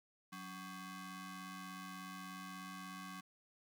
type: ring-modulated tone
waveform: sawtooth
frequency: 466.2 Hz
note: A#4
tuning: in tune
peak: -40 dBFS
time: 0.32-3.21 s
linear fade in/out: 10 ms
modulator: 651 Hz
effects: none